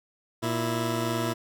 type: tone pair together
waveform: 15% pulse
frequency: 117.61 / 329.6 Hz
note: A#2 / E4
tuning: +16 / 0 cents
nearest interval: octave + tritone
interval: 1784 cents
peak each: -22 / -23 dBFS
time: 0.42-1.34 s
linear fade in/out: 20 ms
effects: none